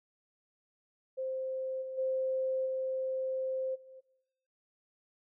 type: tone with level steps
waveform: sine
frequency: 523.3 Hz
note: C5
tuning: in tune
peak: -33 / -37 / -29 / -31 / -48 dBFS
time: 1.17-4.01 s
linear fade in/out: 20 ms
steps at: 1.81 / 1.97 / 2.65 / 3.74 s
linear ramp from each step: 20 ms
effects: noise-tail reverb RT60 1.0 s tail -20 dB re dry